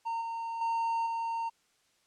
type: tone with level steps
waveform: triangle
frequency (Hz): 917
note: A#5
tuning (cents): -29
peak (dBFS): -29 / -32 / -26 / -29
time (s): 0.05-1.5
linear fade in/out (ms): 20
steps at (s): 0.21 / 0.61 / 1.06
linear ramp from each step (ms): 5
effects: white hiss -70 dBFS RMS until 2.06 s + low-pass 8000 Hz 12 dB/octave